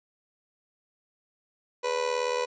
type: tone with amplitude modulation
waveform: 30% pulse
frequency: 493.9 Hz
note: B4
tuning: in tune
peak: -20 dBFS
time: 1.83-2.46 s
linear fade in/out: 20 ms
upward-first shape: sine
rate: 78 Hz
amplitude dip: 75%
effects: resampled to 16000 Hz